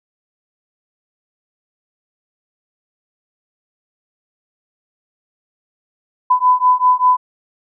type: beating tone pair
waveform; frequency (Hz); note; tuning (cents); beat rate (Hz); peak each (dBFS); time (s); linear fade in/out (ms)
sine; 1000 / 1005.1; B5 / B5; +21 / +30; 5.1; -13; 6.3-7.17; 10
effects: none